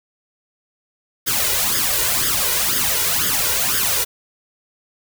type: noise with flanger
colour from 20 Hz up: white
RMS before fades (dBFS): -19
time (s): 1.26-4.05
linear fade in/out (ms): 20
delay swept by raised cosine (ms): 0.59 to 2.09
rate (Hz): 2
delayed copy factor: +0.8
effects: none